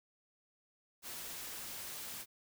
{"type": "noise", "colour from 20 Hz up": "white", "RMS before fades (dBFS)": -45, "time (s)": [1.02, 2.26], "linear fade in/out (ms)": 50, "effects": []}